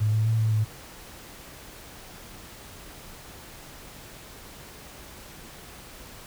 sine tone with pitch steps, 107 / 109.1 / 112 / 110.1 / 108.2 Hz, A2 / A2 / A2 / A2 / A2, -48 / -14 / +31 / +2 / -29 cents, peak -20 dBFS, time 0-0.65 s, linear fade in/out 20 ms, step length 130 ms, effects pink hiss -45 dBFS RMS until 6.26 s

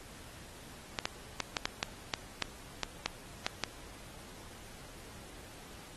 clicks, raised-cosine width 0.2 ms, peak -13 dBFS, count 12, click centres 0.988 / 1.055 / 1.403 / 1.568 / 1.655 / 1.829 / 2.138 / 2.423 / 2.833 / 3.06 / 3.465 / 3.637 s, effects pink hiss -52 dBFS RMS until 5.96 s + AAC 32 kbps

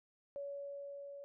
sine tone with level ramp, 564 Hz, C#5, 30 cents sharp, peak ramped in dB -40 to -47 dBFS, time 0.36-1.24 s, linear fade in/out 0 ms, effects none

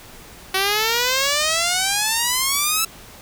5% pulse exponential sweep, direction up, 375.6 to 1331 Hz, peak -6 dBFS, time 0.54-2.85 s, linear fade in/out 5 ms, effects pink hiss -42 dBFS RMS until 3.21 s

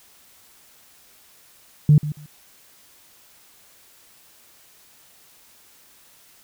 sine tone with echo, 149.3 Hz, D3, 29 cents sharp, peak -8 dBFS, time 1.89-1.98 s, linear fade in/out 2 ms, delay 140 ms, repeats 2, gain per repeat -15 dB, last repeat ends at 2.26 s, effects tanh soft clip ceiling -4 dBFS + white hiss -53 dBFS RMS until 6.43 s

